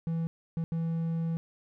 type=tone bursts at uneven times; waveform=triangle; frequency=164.81 Hz; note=E3; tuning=in tune; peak=-26 dBFS; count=3; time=0.07-0.27 / 0.57-0.64 / 0.72-1.37 s; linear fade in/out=0 ms; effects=none